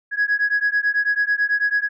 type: beating tone pair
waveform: sine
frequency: 1662 / 1671.1 Hz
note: G#6 / G#6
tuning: +1 / +10 cents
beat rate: 9.1 Hz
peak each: -19 dBFS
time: 0.11-1.89 s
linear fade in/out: 50 ms
effects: tanh soft clip ceiling -12 dBFS